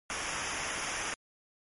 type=noise with comb filter; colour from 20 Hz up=pink; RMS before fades=-35 dBFS; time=0.1-1.14 s; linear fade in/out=0 ms; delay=0.24 ms; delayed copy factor=-0.8; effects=low-pass 10000 Hz 12 dB/octave + MP3 48 kbps